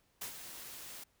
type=noise with ADSR envelope; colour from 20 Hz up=white; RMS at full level=-40 dBFS; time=0.21-1.04 s; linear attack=9 ms; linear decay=94 ms; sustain=-8 dB; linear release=8 ms; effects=pink hiss -73 dBFS RMS until 1.2 s